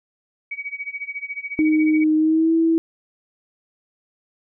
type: tone with tremolo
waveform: sine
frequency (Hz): 2263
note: C#7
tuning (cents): +35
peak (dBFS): -24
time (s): 0.51-2.04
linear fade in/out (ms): 5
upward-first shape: sine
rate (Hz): 14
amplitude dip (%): 90
type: tone with pitch glide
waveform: sine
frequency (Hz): 310.2 to 327.5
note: D#4 to E4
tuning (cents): -5 to -11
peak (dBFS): -14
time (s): 1.59-2.78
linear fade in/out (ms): 0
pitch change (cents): +94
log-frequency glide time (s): 2.16-2.53
effects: none